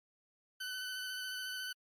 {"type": "tone with vibrato", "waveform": "20% pulse", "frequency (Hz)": 1508, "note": "F#6", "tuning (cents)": 32, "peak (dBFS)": -34, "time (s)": [0.6, 1.73], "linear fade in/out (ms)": 10, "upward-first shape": "square", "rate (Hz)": 14, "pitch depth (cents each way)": 16, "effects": ["MP3 64 kbps"]}